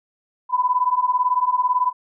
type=beating tone pair; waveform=sine; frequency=988 / 1006 Hz; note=B5 / B5; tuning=0 / +32 cents; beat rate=18 Hz; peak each=-20 / -19 dBFS; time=0.49-1.93 s; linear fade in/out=50 ms; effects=none